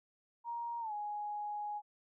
sine tone with pitch glide, 940 to 832.6 Hz, A#5 to G#5, +14 to +4 cents, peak -37 dBFS, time 0.44-1.82 s, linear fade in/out 50 ms, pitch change -210 cents, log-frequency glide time 0.8-0.93 s, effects none

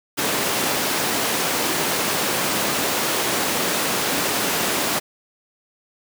pink high-pass noise, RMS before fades -22 dBFS, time 0.17-5 s, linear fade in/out 20 ms, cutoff 250 Hz, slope 12 dB/octave, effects none

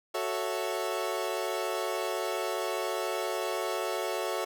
30% pulse chord, F# minor seventh, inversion none, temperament equal, 370 / 440 / 554.4 / 659.3 Hz, F#4 / A4 / C#5 / E5, 0 / 0 / 0 / 0 cents, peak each -33 dBFS, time 0.14-4.45 s, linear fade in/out 10 ms, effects none

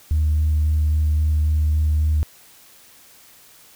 sine tone with vibrato, 76.6 Hz, D#2, 27 cents flat, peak -14 dBFS, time 0.11-2.23 s, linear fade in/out 0 ms, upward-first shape square, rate 3.7 Hz, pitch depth 9 cents each way, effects tanh soft clip ceiling -12 dBFS + white hiss -49 dBFS RMS until 3.75 s

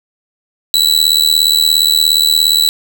40% pulse tone with amplitude modulation, 3951 Hz, B7, in tune, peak -3 dBFS, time 0.74-2.69 s, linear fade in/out 0 ms, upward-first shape sine, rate 77.1 Hz, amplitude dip 100%, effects none

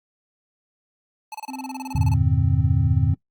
square tone bursts, 865 Hz, A5, 30 cents flat, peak -31 dBFS, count 16, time 1.32-2.14 s, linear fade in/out 2 ms, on 25 ms, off 28 ms
triangle tone, 261.6 Hz, C4, in tune, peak -30 dBFS, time 1.48-3.15 s, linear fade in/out 10 ms
sine chord, E half-diminished seventh, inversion none, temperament equal, 82.41 / 98 / 116.54 / 146.83 Hz, E2 / G2 / Bb2 / D3, 0 / 0 / 0 / 0 cents, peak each -22 dBFS, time 1.95-3.14 s, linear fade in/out 5 ms
effects noise-tail reverb RT60 0.1 s tail -22 dB re dry + Opus 32 kbps

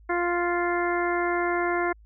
harmonic tone, 349.2 Hz, F4, in tune, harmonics 1 / 2 / 3 / 4 / 5 / 6, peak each -26 / -29 / -31 / -32 / -33 / -34 dBFS, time 0.09-1.93 s, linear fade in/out 10 ms, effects added 53 Hz sine -49 dBFS peak until 2.05 s

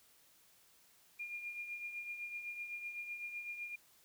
sine tone with tremolo, 2413 Hz, D7, 46 cents sharp, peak -39 dBFS, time 1.19-3.76 s, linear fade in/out 10 ms, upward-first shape triangle, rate 7.9 Hz, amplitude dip 60%, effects white hiss -67 dBFS RMS until 4.04 s

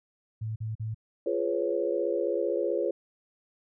sine tone bursts, 110 Hz, A2, in tune, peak -30 dBFS, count 3, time 0.41-0.946 s, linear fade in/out 10 ms, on 150 ms, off 43 ms
sine chord, C# dominant seventh, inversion first, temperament just, 346.5 / 415.8 / 498.9 / 554.4 Hz, E#4 / G#4 / B4 / C#5, -14 / +2 / +17 / 0 cents, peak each -31 dBFS, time 1.26-2.91 s, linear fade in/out 5 ms
effects none

